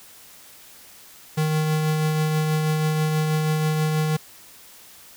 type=tone with tremolo; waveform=square; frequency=155.2 Hz; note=D#3; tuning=4 cents flat; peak=-19 dBFS; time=1.37-4.17 s; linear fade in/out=10 ms; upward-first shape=triangle; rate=6.2 Hz; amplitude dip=30%; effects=white hiss -47 dBFS RMS until 5.16 s